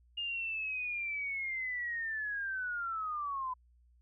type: linear sweep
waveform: sine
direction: down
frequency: 2841 to 1000 Hz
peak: -34 dBFS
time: 0.17-3.54 s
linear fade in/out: 10 ms
effects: added 60 Hz sine -62 dBFS peak until 4.01 s